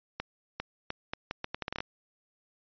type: accelerating click train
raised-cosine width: 0.3 ms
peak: -17 dBFS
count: 13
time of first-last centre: 0.2-1.805 s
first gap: 400 ms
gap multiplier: 0.76
effects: resampled to 11025 Hz